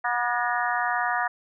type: harmonic tone with a mistuned harmonic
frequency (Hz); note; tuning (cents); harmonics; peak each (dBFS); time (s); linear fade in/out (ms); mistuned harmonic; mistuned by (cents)
242.1; B3; -34; 3 / 4 / 5 / 6 / 7 / 8; -28 / -29 / -30 / -31 / -31 / -32; 0.04-1.28; 10; 8; -71
effects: none